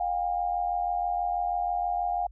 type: tone pair together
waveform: sine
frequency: 712.8 / 799 Hz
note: F5 / G5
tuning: +35 / +33 cents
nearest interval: major second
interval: 198 cents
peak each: -27 / -30 dBFS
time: 0-2.27 s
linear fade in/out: 5 ms
effects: added 50 Hz sine -46 dBFS peak until 2.31 s